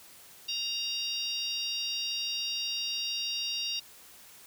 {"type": "harmonic tone with a mistuned harmonic", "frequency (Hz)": 933, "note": "A#5", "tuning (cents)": 1, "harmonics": [3, 4, 5, 6], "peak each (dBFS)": [-35, -36, -37, -38], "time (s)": [0.48, 3.8], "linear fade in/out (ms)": 10, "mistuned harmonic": 5, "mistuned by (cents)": 16, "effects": ["white hiss -53 dBFS RMS until 4.46 s"]}